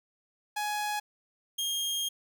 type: tone pair in turn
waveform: sawtooth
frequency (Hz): 837 / 3230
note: G#5 / G#7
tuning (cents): +13 / -49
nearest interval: octave + major seventh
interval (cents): 2338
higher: second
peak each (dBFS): -26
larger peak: neither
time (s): 0.56-1 / 1.58-2.09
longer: second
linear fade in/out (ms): 10
effects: 11-bit